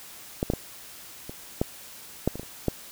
clicks, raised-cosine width 2 ms, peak -11 / -10 / -13 / -23 / -9 / -8 / -21 / -21 / -30 / -9 dBFS, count 10, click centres 0.429 / 0.501 / 0.536 / 1.295 / 1.615 / 2.276 / 2.356 / 2.396 / 2.432 / 2.683 s, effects white hiss -45 dBFS RMS until 2.91 s

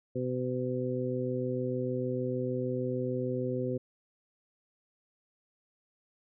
harmonic tone, 126.6 Hz, B2, 43 cents sharp, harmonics 1 / 2 / 3 / 4, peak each -35 / -35 / -35 / -35 dBFS, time 0.15-3.78 s, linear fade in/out 10 ms, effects none

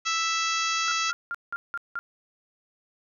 harmonic tone, 659.3 Hz, E5, in tune, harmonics 2 / 3 / 4 / 5 / 6 / 7 / 8 / 9 / 10, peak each -28 / -34 / -31 / -34 / -36 / -36 / -36 / -36 / -36 dBFS, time 0.05-1.12 s, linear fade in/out 20 ms
sine tone bursts, 1396.9 Hz, F6, in tune, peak -28 dBFS, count 6, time 0.88-1.99 s, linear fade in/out 0 ms, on 35 ms, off 180 ms
effects none

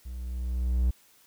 triangle tone with level ramp, 61.74 Hz, B1, in tune, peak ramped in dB -34 to -18 dBFS, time 0.05-0.91 s, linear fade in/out 10 ms, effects white hiss -60 dBFS RMS until 1.26 s

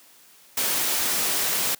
white noise, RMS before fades -24 dBFS, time 0.57-1.75 s, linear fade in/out 5 ms, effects white hiss -53 dBFS RMS until 1.79 s + high-pass 150 Hz 12 dB/octave

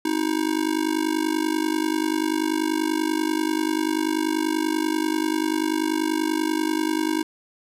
square tone with amplitude modulation, 315.9 Hz, D#4, 26 cents sharp, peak -18 dBFS, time 0.05-7.23 s, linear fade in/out 5 ms, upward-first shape sine, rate 50.3 Hz, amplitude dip 90%, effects resampled to 32000 Hz

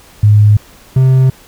sine / triangle tone pair in turn, 104.8 / 130.9 Hz, G#2 / C3, +16 / +1 cents, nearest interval major third, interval 385 cents, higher second, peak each -3 dBFS, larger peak neither, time 0.23-0.57 / 0.96-1.3 s, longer neither, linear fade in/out 5 ms, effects pink hiss -41 dBFS RMS until 1.47 s

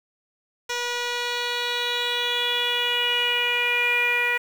10% pulse tone with low-pass filter sweep, 483.8 Hz, B4, 36 cents flat, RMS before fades -24 dBFS, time 0.69-4.38 s, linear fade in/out 10 ms, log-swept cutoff 5200 to 2200 Hz, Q 6.4, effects 7-bit

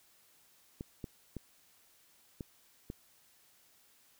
clicks, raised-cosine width 3 ms, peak -27 dBFS, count 5, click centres 0.809 / 1.042 / 1.367 / 2.408 / 2.901 s, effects white hiss -66 dBFS RMS until 4.19 s

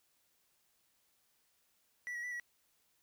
triangle tone with pitch steps, 1958 / 1910 / 1972 / 1927 Hz, B6 / A#6 / B6 / B6, -15 / +42 / -3 / -43 cents, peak -37 dBFS, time 2.07-2.398 s, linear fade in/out 0 ms, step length 82 ms, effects white hiss -75 dBFS RMS until 3.02 s

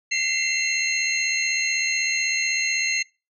sine tone cluster, 2047 / 2123 / 2711 / 4172 / 6420 Hz, C7 / C7 / E7 / C8 / G8, -38 / +25 / +48 / -6 / +40 cents, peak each -26 / -28 / -26 / -28 / -28 dBFS, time 0.11-3.03 s, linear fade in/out 10 ms, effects noise-tail reverb RT60 0.3 s tail -26 dB re dry + tanh soft clip ceiling -10 dBFS

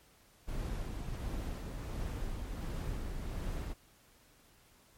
brown noise with tremolo, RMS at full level -37 dBFS, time 0.47-3.74 s, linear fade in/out 20 ms, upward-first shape sine, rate 1.4 Hz, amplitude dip 30%, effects pink hiss -64 dBFS RMS until 4.97 s + MP3 64 kbps

